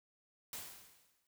white noise with exponential decay, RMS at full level -43 dBFS, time 0.53-1.27 s, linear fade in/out 1 ms, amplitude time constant 160 ms, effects noise-tail reverb RT60 0.1 s tail -20 dB re dry

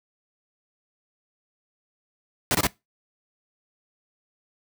pink noise bursts, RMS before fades -21 dBFS, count 3, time 2.51-2.669 s, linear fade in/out 0 ms, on 37 ms, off 24 ms, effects noise-tail reverb RT60 0.2 s tail -21 dB re dry + high-pass 80 Hz 12 dB/octave

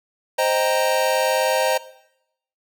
square chord, C minor seventh, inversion none, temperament equal, 523.3 / 622.3 / 784 / 932.3 Hz, C5 / Eb5 / G5 / Bb5, 0 / 0 / 0 / 0 cents, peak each -22 / -23 / -27 / -24 dBFS, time 0.38-1.78 s, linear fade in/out 10 ms, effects noise-tail reverb RT60 0.8 s tail -18 dB re dry

